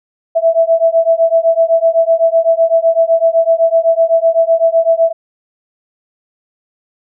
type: beating tone pair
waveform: sine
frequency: 656 / 663.9 Hz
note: E5 / E5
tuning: -9 / +12 cents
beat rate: 7.9 Hz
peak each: -11 dBFS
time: 0.35-5.13 s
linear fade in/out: 20 ms
effects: none